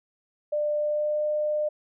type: tone with pitch glide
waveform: sine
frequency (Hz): 596 to 602.6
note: D5 to D5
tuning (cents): +25 to +44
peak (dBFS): -23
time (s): 0.52-1.69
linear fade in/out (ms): 10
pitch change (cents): +19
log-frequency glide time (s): 0.76-1.22
effects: none